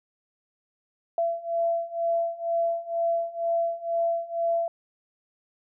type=beating tone pair; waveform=sine; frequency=673 / 675.1 Hz; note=E5 / E5; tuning=+36 / +41 cents; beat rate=2.1 Hz; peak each=-28 / -26 dBFS; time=1.18-4.68 s; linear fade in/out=2 ms; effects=none